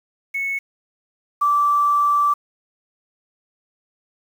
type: tone pair in turn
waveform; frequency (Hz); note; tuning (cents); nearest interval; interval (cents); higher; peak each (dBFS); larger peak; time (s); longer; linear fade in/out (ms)
sine; 2204 / 1164.6; C#7 / D6; -11 / -15; major seventh; 1104; first; -21 / -14; second; 0.34-0.59 / 1.41-2.34; second; 10
effects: 7-bit